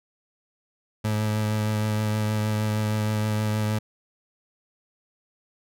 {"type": "tone with vibrato", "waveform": "30% pulse", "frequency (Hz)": 107.2, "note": "A2", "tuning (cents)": -45, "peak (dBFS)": -20, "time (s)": [1.04, 3.79], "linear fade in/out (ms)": 10, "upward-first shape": "triangle", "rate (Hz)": 6.4, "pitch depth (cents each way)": 18, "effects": []}